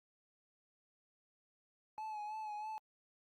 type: tone with vibrato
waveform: triangle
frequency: 854 Hz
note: G#5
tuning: 48 cents sharp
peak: -39 dBFS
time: 1.98-2.78 s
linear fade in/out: 0 ms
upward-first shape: sine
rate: 3.1 Hz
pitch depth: 40 cents each way
effects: Opus 48 kbps